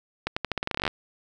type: accelerating click train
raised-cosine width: 0.3 ms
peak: -10 dBFS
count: 16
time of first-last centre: 0.27-0.878 s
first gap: 95 ms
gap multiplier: 0.86
effects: none